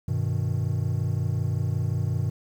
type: chord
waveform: triangle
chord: G augmented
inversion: none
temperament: equal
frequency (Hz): 98 / 123.47 / 155.56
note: G2 / B2 / D#3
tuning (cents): 0 / 0 / 0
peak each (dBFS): -25 / -25 / -28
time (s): 0.08-2.3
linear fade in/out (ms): 5
effects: 9-bit